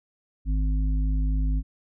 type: harmonic tone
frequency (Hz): 51.91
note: G#1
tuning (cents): 0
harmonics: 1 / 3 / 5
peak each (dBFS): -21 / -34 / -35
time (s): 0.45-1.63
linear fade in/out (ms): 50
effects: none